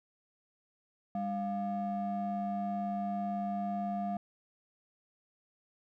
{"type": "ring-modulated tone", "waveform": "triangle", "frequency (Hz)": 250, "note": "B3", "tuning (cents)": 21, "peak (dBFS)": -27, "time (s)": [1.15, 4.17], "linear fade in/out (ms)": 2, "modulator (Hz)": 451, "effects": []}